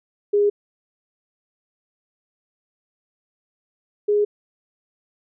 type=tone pair in turn; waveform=sine; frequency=410.2 / 414.7 Hz; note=G#4 / G#4; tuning=-21 / -3 cents; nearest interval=unison; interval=18 cents; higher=second; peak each=-14 / -15 dBFS; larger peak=first; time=0.33-0.5 / 4.08-4.25 s; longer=neither; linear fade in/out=10 ms; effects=none